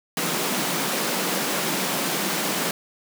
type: high-pass noise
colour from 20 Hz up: pink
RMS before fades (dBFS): -25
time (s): 0.17-2.71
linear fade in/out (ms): 2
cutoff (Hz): 160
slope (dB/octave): 48
effects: none